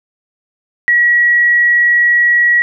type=tone; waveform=sine; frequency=1919 Hz; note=A#6; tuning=50 cents sharp; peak=-7 dBFS; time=0.88-2.62 s; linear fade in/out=0 ms; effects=none